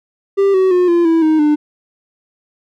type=tone with pitch steps; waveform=triangle; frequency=394.7 / 376.9 / 359.9 / 343.6 / 328.1 / 313.3 / 299.1 Hz; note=G4 / F#4 / F#4 / F4 / E4 / D#4 / D4; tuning=+12 / +32 / -48 / -28 / -8 / +12 / +32 cents; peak=-7 dBFS; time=0.37-1.56 s; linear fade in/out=20 ms; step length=170 ms; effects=none